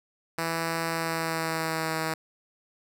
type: tone with pitch glide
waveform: 5% pulse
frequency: 164.81 to 160.03 Hz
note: E3 to D#3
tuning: 0 to +49 cents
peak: -16 dBFS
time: 0.38-2.14 s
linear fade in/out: 5 ms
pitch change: -51 cents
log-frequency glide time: 0.89-1.97 s
effects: none